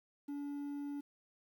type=tone with quantisation; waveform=triangle; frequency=286.3 Hz; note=D4; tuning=44 cents flat; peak=-37 dBFS; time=0.28-1.01 s; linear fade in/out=10 ms; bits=11; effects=none